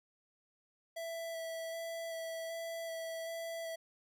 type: tone with vibrato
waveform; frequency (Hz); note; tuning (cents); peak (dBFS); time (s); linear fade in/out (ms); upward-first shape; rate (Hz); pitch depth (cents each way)
square; 659.3; E5; 0; -40; 0.96-3.76; 10; square; 1.3; 10
effects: none